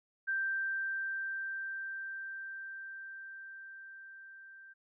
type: tone with level ramp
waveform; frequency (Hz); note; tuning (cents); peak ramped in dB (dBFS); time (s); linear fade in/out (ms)
sine; 1570; G6; +2; -30 to -51; 0.27-4.74; 20
effects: none